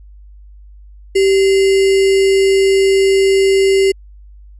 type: tone with sample-and-hold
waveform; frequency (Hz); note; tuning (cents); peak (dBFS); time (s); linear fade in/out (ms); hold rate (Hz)
sine; 388.3; G4; -16; -8; 1.15-3.92; 10; 2450
effects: added 50 Hz sine -36 dBFS peak until 4.59 s + resampled to 22050 Hz